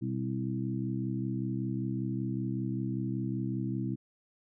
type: harmonic tone with a mistuned harmonic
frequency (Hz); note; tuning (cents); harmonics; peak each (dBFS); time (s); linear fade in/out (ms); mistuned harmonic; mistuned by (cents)
65.2; C2; -5; 2 / 3 / 4 / 5; -34 / -36 / -37 / -38; 0.01-3.96; 20; 2; -87
effects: none